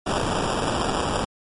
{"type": "noise with sample-and-hold", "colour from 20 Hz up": "violet", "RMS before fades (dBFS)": -24, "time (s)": [0.06, 1.25], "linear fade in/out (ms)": 10, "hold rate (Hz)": 2100, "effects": ["MP3 48 kbps"]}